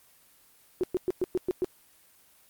sine tone bursts, 365.7 Hz, F#4, 20 cents flat, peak -23 dBFS, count 7, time 0.81-1.645 s, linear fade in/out 0 ms, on 25 ms, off 110 ms, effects white hiss -60 dBFS RMS until 2.49 s + Opus 24 kbps

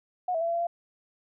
sine tone with pitch steps, 726 / 652 / 671 / 677 / 682 / 687 Hz, F#5 / E5 / E5 / E5 / F5 / F5, -33 / -19 / +31 / +46 / -41 / -29 cents, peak -25 dBFS, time 0.28-0.67 s, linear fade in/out 5 ms, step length 65 ms, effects none

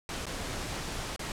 pink noise with dropouts, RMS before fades -36 dBFS, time 0.09-1.32 s, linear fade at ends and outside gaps 1 ms, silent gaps 0.256-0.266 / 1.162-1.193 s, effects low-pass 9000 Hz 12 dB/octave

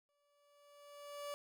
30% pulse tone with exponential growth, 578 Hz, D5, 28 cents flat, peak -38 dBFS, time 0.09-1.34 s, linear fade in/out 0 ms, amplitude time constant 270 ms, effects none

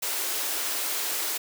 white high-pass noise, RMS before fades -29 dBFS, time 0.02-1.38 s, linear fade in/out 10 ms, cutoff 290 Hz, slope 48 dB/octave, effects none

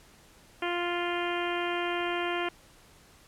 harmonic tone, 349.2 Hz, F4, in tune, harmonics 1 / 2 / 3 / 4 / 5 / 6 / 7 / 8 / 9, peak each -32 / -35 / -37 / -38 / -39 / -40 / -40 / -41 / -42 dBFS, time 0.62-2.49 s, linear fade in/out 5 ms, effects pink hiss -57 dBFS RMS until 3.27 s + low-pass 12000 Hz 12 dB/octave

